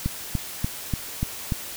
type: click train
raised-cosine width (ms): 5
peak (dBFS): -11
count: 6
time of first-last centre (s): 0.06-1.522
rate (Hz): 3.42
effects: white hiss -36 dBFS RMS until 1.76 s